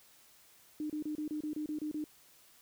sine tone bursts, 303.5 Hz, D#4, 43 cents flat, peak -34 dBFS, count 10, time 0.8-2.041 s, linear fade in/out 2 ms, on 98 ms, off 29 ms, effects white hiss -62 dBFS RMS until 2.61 s

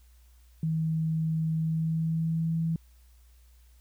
sine tone with pitch glide, 159.7 to 163.43 Hz, D#3 to E3, +45 to -15 cents, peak -25 dBFS, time 0.63-2.76 s, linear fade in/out 2 ms, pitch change +40 cents, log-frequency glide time 1.54-2.56 s, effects added 60 Hz sine -54 dBFS peak until 3.8 s + white hiss -67 dBFS RMS until 3.8 s

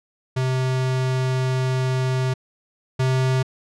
square tone pair in turn, 129.6 / 130.22 Hz, C3 / C3, -16 / -8 cents, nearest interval unison, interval 8 cents, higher second, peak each -20 / -18 dBFS, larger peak second, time 0.36-2.34 / 2.99-3.43 s, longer first, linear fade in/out 10 ms, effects low-pass 7000 Hz 12 dB/octave

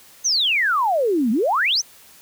sine exponential two-way sweep, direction down then up, 6500 to 207.7 to 6500 Hz, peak -16 dBFS, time 0.24-1.82 s, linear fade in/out 20 ms, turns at 1.31 s, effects white hiss -48 dBFS RMS until 2.21 s

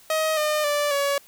sawtooth tone with pitch steps, 630 / 607.1 / 585.1 / 563.9 Hz, D#5 / D#5 / D5 / C#5, +21 / -43 / -7 / +30 cents, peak -17 dBFS, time 0.1-1.18 s, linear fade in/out 2 ms, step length 270 ms, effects white hiss -52 dBFS RMS until 1.27 s

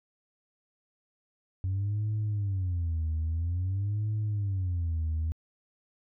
sine tone with vibrato, 92.1 Hz, F#2, 7 cents flat, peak -25 dBFS, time 1.64-5.32 s, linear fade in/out 0 ms, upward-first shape sine, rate 0.5 Hz, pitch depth 260 cents each way, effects tanh soft clip ceiling -25 dBFS

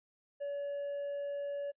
sine tone with hard clipping, 569 Hz, C#5, 45 cents sharp, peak -36 dBFS, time 0.4-1.72 s, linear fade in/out 20 ms, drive 2 dB, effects noise-tail reverb RT60 0.1 s tail -26 dB re dry + resampled to 8000 Hz

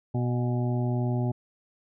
harmonic tone with a mistuned harmonic, 122.7 Hz, B2, 11 cents flat, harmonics 1 / 2 / 3 / 5 / 6 / 7, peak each -25 / -31 / -35 / -39 / -41 / -42 dBFS, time 0.14-1.32 s, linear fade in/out 10 ms, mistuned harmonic 7, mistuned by -48 cents, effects none

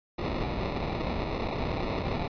pink noise with sample-and-hold, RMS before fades -31 dBFS, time 0.18-2.28 s, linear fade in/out 10 ms, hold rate 1575 Hz, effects resampled to 11025 Hz

